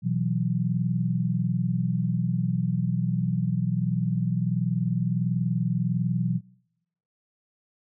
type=chord; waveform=sine; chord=B suspended fourth; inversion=none; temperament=equal; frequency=123.47 / 164.81 / 185 Hz; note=B2 / E3 / F#3; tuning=0 / 0 / 0 cents; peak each=-27 dBFS; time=0.02-6.41 s; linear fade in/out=50 ms; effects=noise-tail reverb RT60 0.8 s tail -24 dB re dry